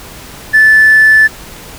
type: tone with hard clipping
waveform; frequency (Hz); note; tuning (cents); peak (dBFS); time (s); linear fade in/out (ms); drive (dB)
sine; 1749; A6; -11; -3; 0.53-1.28; 20; 1
effects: pink hiss -31 dBFS RMS until 1.78 s